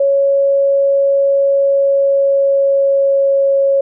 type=tone with pitch glide; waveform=sine; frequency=554.4 to 550.3 Hz; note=C#5 to C#5; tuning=0 to -13 cents; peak=-9 dBFS; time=0-3.81 s; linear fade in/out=5 ms; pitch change=-13 cents; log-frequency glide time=1.6-3.56 s; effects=none